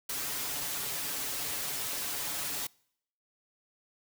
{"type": "noise with comb filter", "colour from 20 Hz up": "white", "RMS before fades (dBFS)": -35, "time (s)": [0.09, 2.67], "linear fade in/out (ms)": 5, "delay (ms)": 7, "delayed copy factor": 0.7, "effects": ["noise-tail reverb RT60 0.7 s tail -26 dB re dry"]}